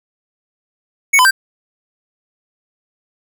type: tone with pitch steps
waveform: square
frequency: 2221 / 1009 / 1569 Hz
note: C#7 / B5 / G6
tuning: +3 / +37 / +1 cents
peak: -8 dBFS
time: 1.13-1.31 s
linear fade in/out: 10 ms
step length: 60 ms
effects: none